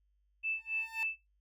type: tone with tremolo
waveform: sine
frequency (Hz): 2637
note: E7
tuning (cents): 0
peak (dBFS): -31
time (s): 0.43-1.17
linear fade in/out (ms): 20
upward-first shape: sine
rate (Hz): 3.7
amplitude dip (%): 100
type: tone with exponential growth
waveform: 30% pulse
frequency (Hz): 899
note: A5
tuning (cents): +37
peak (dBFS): -38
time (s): 0.43-1.03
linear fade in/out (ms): 0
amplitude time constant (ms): 130
effects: noise-tail reverb RT60 0.2 s tail -17 dB re dry + added 50 Hz sine -70 dBFS peak until 1.4 s